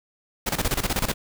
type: noise with tremolo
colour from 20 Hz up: pink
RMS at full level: -23 dBFS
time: 0.46-1.14 s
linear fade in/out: 10 ms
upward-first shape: square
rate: 16 Hz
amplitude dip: 80%
effects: none